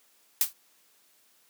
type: noise with exponential decay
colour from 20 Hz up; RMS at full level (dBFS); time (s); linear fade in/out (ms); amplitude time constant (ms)
blue; -19; 0.41-0.53; 1; 26
effects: white hiss -64 dBFS RMS until 1.49 s + high-pass 200 Hz 12 dB/octave